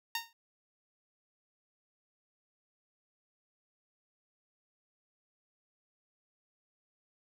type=tone with exponential decay; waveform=10% pulse; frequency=922 Hz; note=A#5; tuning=19 cents flat; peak=-21 dBFS; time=0.15-0.33 s; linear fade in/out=2 ms; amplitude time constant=37 ms; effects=none